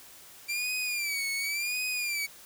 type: tone with vibrato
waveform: sawtooth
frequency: 2349 Hz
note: D7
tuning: in tune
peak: -26 dBFS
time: 0.48-2.27 s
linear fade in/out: 20 ms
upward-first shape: sine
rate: 0.91 Hz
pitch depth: 110 cents each way
effects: white hiss -51 dBFS RMS until 2.45 s